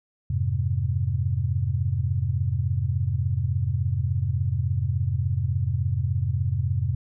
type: chord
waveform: sine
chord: F minor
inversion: none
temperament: equal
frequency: 87.31 / 103.83 / 130.81 Hz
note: F2 / Ab2 / C3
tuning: 0 / 0 / 0 cents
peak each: -26 dBFS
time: 0.3-6.95 s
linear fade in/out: 5 ms
effects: none